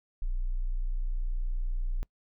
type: tone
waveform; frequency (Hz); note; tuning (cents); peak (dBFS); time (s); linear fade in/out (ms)
sine; 30.2; B0; -38; -27; 0.22-2.03; 0
effects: noise-tail reverb RT60 0.1 s tail -24 dB re dry